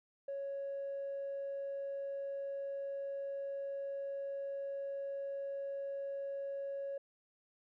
triangle tone with tanh clipping, 554.4 Hz, C#5, in tune, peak -38 dBFS, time 0.28-6.98 s, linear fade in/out 5 ms, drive 5 dB, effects none

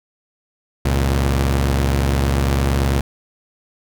sawtooth tone pair together, 68.83 / 117.1 Hz, C#2 / A#2, -12 / +8 cents, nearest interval major sixth, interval 920 cents, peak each -12 / -18 dBFS, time 0.85-3.01 s, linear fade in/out 5 ms, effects none

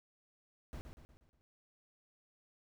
brown noise with echo, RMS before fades -45 dBFS, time 0.73-0.81 s, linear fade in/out 0 ms, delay 120 ms, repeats 5, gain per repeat -6 dB, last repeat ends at 1.41 s, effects none

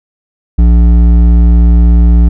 triangle tone with hard clipping, 58.27 Hz, A#1, in tune, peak -4 dBFS, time 0.58-2.29 s, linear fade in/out 10 ms, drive 13 dB, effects none

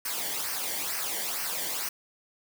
white noise with flanger, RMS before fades -32 dBFS, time 0.05-1.89 s, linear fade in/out 5 ms, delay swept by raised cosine 0.27 to 0.79 ms, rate 2.2 Hz, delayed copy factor -0.65, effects none

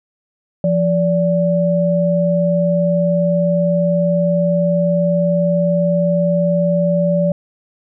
sine tone pair together, 172.5 / 580.2 Hz, F3 / D5, -21 / -21 cents, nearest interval octave + major sixth, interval 2100 cents, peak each -15 dBFS, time 0.64-7.32 s, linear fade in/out 2 ms, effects none

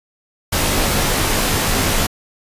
pink noise with comb filter, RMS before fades -17 dBFS, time 0.52-2.07 s, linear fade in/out 10 ms, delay 17 ms, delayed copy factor -0.5, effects resampled to 32000 Hz

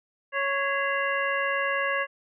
harmonic tone with a mistuned harmonic, 554 Hz, C#5, 1 cent flat, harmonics 1 / 2 / 3 / 4 / 5, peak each -30 / -30 / -28 / -32 / -35 dBFS, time 0.32-2.07 s, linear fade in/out 50 ms, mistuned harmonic 4, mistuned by -140 cents, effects none

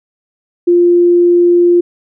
sine tone, 349.2 Hz, F4, in tune, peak -5 dBFS, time 0.67-1.81 s, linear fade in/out 10 ms, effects none

